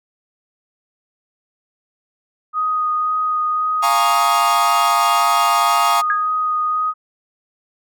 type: tone with vibrato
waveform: sine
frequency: 1244.5 Hz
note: D#6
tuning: in tune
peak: -16 dBFS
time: 2.53-6.94 s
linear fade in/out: 50 ms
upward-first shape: sine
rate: 1.9 Hz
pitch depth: 10 cents each way
type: chord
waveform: 45% pulse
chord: Bb minor seventh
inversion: second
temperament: equal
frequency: 698.5 / 830.6 / 932.3 / 1108.7 Hz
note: F5 / Ab5 / Bb5 / Db6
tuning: 0 / 0 / 0 / 0 cents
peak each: -21 dBFS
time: 3.82-6.02 s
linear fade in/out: 20 ms
type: tone with exponential decay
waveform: sine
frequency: 1646 Hz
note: G#6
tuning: 16 cents flat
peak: -14 dBFS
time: 6.1-6.29 s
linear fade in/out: 1 ms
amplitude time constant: 41 ms
effects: none

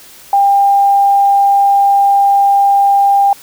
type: tone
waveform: sine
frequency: 798 Hz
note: G5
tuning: 31 cents sharp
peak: -6 dBFS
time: 0.33-3.33 s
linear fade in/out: 2 ms
effects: white hiss -38 dBFS RMS until 3.42 s

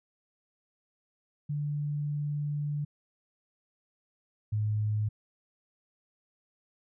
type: tone pair in turn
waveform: sine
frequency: 146.83 / 106.39 Hz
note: D3 / G#2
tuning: 0 / +42 cents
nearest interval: tritone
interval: 558 cents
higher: first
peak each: -29 / -26 dBFS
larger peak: second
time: 1.49-2.85 / 4.52-5.09 s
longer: first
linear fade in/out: 10 ms
effects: none

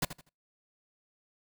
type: noise with echo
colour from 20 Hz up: pink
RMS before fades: -29 dBFS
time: 0.02-0.05 s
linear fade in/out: 5 ms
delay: 81 ms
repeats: 3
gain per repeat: -12 dB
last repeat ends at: 0.293 s
effects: noise-tail reverb RT60 0.3 s tail -26 dB re dry

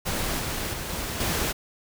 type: noise with level steps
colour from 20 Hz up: pink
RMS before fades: -28 / -30 / -33 / -31 / -26 dBFS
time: 0.05-1.53 s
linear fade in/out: 20 ms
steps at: 0.39 / 0.73 / 0.89 / 1.2 s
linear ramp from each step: 5 ms
effects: none

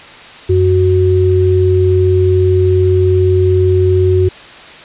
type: tone pair together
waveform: sine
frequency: 92.5 / 370 Hz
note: F#2 / F#4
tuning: 0 / 0 cents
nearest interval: 2 octaves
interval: 2400 cents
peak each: -10 dBFS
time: 0.49-4.29 s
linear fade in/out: 10 ms
effects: white hiss -34 dBFS RMS until 4.84 s + resampled to 8000 Hz

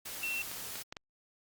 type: noise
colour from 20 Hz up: white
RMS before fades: -42 dBFS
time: 0.05-0.83 s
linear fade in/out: 10 ms
type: tone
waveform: sine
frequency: 2708 Hz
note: E7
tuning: 46 cents sharp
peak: -33 dBFS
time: 0.23-0.42 s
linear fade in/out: 2 ms
type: clicks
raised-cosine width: 0.2 ms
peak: -24 dBFS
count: 4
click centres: 0.515 / 0.756 / 0.925 / 0.968 s
effects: Opus 48 kbps

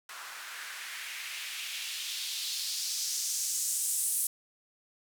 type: noise with band-pass filter sweep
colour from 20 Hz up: blue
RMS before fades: -35 dBFS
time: 0.09-4.27 s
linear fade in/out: 2 ms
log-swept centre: 1200 to 9900 Hz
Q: 2
effects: none

